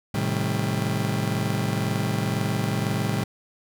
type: chord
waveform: 35% pulse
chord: A half-diminished seventh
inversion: none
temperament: just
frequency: 110 / 132 / 158.4 / 198 Hz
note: A2 / C3 / Eb3 / G3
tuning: 0 / +16 / +31 / +18 cents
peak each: -26 / -28 / -28 / -27 dBFS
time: 0.14-3.24 s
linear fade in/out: 5 ms
effects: none